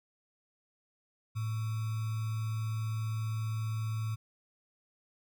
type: tone with sample-and-hold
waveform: sine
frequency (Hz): 110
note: A2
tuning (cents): 0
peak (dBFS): -31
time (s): 1.35-4.16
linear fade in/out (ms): 20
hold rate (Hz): 1225
effects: none